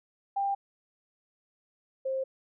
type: tone pair in turn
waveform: sine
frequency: 794 / 529.9 Hz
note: G5 / C5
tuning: +22 / +22 cents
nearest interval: perfect fifth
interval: 700 cents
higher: first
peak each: -26 / -28 dBFS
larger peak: first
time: 0.36-0.55 / 2.05-2.24 s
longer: neither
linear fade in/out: 10 ms
effects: none